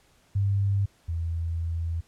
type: tone pair in turn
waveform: sine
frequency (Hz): 99.3 / 83.12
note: G2 / E2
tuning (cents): +23 / +15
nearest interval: minor third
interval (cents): 308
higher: first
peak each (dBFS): -21 / -26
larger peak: first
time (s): 0.35-0.86 / 1.08-2.01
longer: second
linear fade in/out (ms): 10
effects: pink hiss -62 dBFS RMS until 2.07 s + low-pass 11000 Hz 12 dB/octave